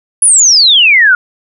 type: exponential sweep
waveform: sine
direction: down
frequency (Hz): 10548 to 1400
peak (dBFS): -3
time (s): 0.22-1.15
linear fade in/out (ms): 2
effects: none